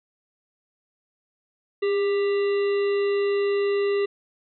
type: harmonic tone with a mistuned harmonic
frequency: 395.2 Hz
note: G4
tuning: 14 cents sharp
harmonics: 1 / 3 / 5 / 7 / 9 / 10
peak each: -20 / -37 / -36 / -39 / -49 / -44 dBFS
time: 1.82-4.06 s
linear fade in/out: 10 ms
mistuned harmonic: 1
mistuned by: +34 cents
effects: none